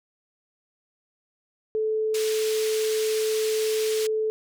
sine tone, 435.6 Hz, A4, 17 cents flat, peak -22 dBFS, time 1.75-4.3 s, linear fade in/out 0 ms
pink band-pass noise, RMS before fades -34 dBFS, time 2.14-4.07 s, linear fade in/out 5 ms, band 2600 to 11000 Hz, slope 12 dB/octave
effects none

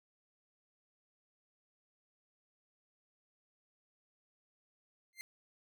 sawtooth tone with exponential growth, 2093 Hz, C7, in tune, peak -36 dBFS, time 5.13-5.21 s, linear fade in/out 0 ms, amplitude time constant 16 ms, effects none

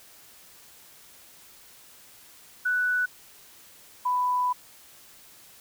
sine tone pair in turn, 1484 / 993.9 Hz, F#6 / B5, +5 / +11 cents, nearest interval perfect fifth, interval 694 cents, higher first, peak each -22 dBFS, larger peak neither, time 2.65-3.06 / 4.05-4.53 s, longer second, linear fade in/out 10 ms, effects white hiss -52 dBFS RMS until 5.6 s

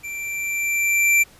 square tone with level ramp, 2349 Hz, D7, in tune, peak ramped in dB -30 to -13 dBFS, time 0.03-1.24 s, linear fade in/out 20 ms, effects pink hiss -50 dBFS RMS until 1.39 s + resampled to 32000 Hz

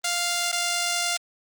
5% pulse tone with dropouts, 698.5 Hz, F5, in tune, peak -12 dBFS, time 0.04-1.17 s, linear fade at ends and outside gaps 5 ms, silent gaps 0.518-0.526 s, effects Opus 24 kbps

